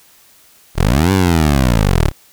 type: linear two-way sweep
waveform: 15% pulse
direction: up then down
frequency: 32.25 to 98 to 32.25 Hz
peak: -4 dBFS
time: 0.75-2.12 s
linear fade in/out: 50 ms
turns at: 1.12 s
effects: white hiss -48 dBFS RMS until 2.32 s